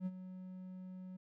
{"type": "tone with ADSR envelope", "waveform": "triangle", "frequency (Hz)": 185, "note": "F#3", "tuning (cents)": 0, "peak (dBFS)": -32, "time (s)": [0, 1.17], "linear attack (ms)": 61, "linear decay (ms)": 42, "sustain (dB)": -12, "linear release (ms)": 10, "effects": []}